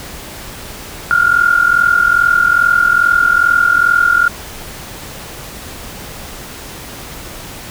sine tone pair together, 1389 / 1431.4 Hz, F6 / F6, -10 / +42 cents, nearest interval minor second, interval 52 cents, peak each -11 dBFS, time 1.11-4.28 s, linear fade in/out 0 ms, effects pink hiss -30 dBFS RMS until 7.7 s

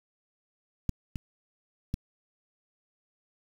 clicks, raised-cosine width 5 ms, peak -15 / -22 / -17 dBFS, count 3, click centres 0.893 / 1.158 / 1.941 s, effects 7-bit

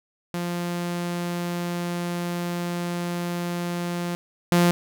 sawtooth tone pair in turn, 174.2 / 174.2 Hz, F3 / F3, -4 / -4 cents, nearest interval unison, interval 0 cents, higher neither, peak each -22 / -12 dBFS, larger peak second, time 0.34-4.15 / 4.52-4.71 s, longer first, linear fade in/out 0 ms, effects none

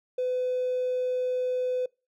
triangle tone with hard clipping, 504 Hz, B4, 35 cents sharp, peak -25 dBFS, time 0.18-1.86 s, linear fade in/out 5 ms, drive 3 dB, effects noise-tail reverb RT60 0.3 s tail -26 dB re dry

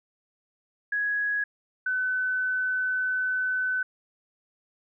sine tone pair in turn, 1667 / 1509.8 Hz, G#6 / F#6, +6 / +35 cents, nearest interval major second, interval 171 cents, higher first, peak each -24 dBFS, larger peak neither, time 0.92-1.44 / 1.86-3.83 s, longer second, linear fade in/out 5 ms, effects none

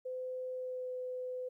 sine tone with pitch glide, 510 to 505.3 Hz, C5 to B4, -44 to +40 cents, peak -37 dBFS, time 0.05-1.49 s, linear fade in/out 10 ms, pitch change -16 cents, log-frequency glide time 0.53-0.91 s, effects 13-bit

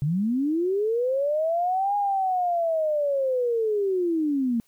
sine linear two-way sweep, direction up then down, 134.8 to 823 to 224.7 Hz, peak -21 dBFS, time 0.02-4.6 s, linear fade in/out 0 ms, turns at 1.96 s, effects white hiss -65 dBFS RMS until 4.67 s

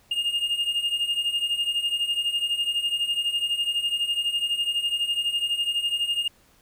triangle beating tone pair, 2824 / 2836 Hz, F7 / F7, +19 / +26 cents, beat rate 12 Hz, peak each -27 / -23 dBFS, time 0.11-6.28 s, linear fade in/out 5 ms, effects pink hiss -59 dBFS RMS until 6.61 s

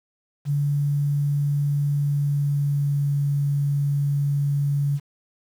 sine tone with pitch glide, 143.9 to 142.41 Hz, D3 to C#3, -35 to +47 cents, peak -19 dBFS, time 0.45-5 s, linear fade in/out 50 ms, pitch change -18 cents, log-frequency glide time 1.95-3.14 s, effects 8-bit

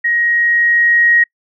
sine tone with level ramp, 1886 Hz, A#6, 20 cents sharp, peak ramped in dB -12 to -7 dBFS, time 0.04-1.24 s, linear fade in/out 10 ms, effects noise-tail reverb RT60 0.1 s tail -26 dB re dry

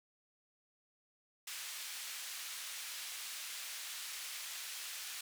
pink band-pass noise, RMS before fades -45 dBFS, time 1.47-5.21 s, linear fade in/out 5 ms, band 2200 to 15000 Hz, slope 12 dB/octave, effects none

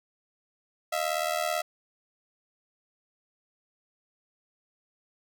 sawtooth ring-modulated tone, 659.3 Hz, E5, in tune, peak -20 dBFS, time 0.92-1.62 s, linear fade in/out 10 ms, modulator 39.1 Hz, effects none

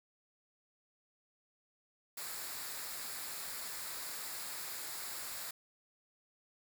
white noise with comb filter, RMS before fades -43 dBFS, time 2.17-5.51 s, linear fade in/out 5 ms, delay 0.33 ms, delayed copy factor -0.5, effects none

